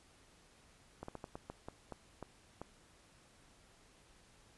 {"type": "slowing click train", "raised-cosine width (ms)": 1, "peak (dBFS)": -30, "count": 10, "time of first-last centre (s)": [1.03, 2.616], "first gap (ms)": 54, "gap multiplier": 1.28, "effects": ["pink hiss -65 dBFS RMS until 4.57 s", "resampled to 24000 Hz"]}